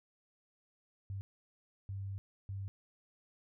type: tone bursts at uneven times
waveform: sine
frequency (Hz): 98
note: G2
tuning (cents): 0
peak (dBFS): -38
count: 3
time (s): 1.1-1.21 / 1.89-2.18 / 2.49-2.68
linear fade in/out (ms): 0
effects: none